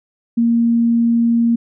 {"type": "tone", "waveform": "sine", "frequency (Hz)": 233.1, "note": "A#3", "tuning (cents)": 0, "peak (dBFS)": -11, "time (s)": [0.37, 1.56], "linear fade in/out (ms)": 10, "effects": []}